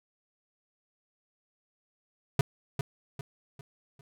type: tone with echo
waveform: square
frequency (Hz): 137.3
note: C#3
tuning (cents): -16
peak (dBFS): -20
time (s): 2.39-2.41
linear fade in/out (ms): 2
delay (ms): 400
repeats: 4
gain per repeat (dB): -8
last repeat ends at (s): 4.01
effects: none